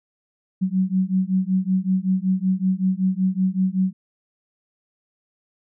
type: beating tone pair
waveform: sine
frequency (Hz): 185 / 190.3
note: F#3 / F#3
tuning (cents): 0 / +49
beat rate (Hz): 5.3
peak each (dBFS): -21 / -21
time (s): 0.61-3.93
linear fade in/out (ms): 20
effects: none